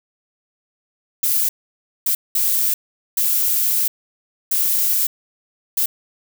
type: noise bursts at uneven times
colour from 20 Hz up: violet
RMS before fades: -18 dBFS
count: 6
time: 1.23-1.49 / 2.06-2.15 / 2.35-2.74 / 3.17-3.88 / 4.51-5.07 / 5.77-5.86 s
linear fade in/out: 5 ms
effects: none